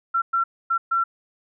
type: tone bursts at uneven times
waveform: sine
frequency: 1357 Hz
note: E6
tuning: 50 cents sharp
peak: -18 dBFS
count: 4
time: 0.14-0.22 / 0.33-0.44 / 0.7-0.78 / 0.91-1.04 s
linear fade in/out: 10 ms
effects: none